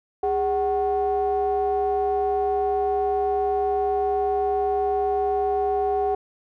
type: ring-modulated tone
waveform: triangle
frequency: 171.3 Hz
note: F3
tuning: 33 cents flat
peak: -15 dBFS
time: 0.23-6.15 s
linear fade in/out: 5 ms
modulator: 580 Hz
effects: none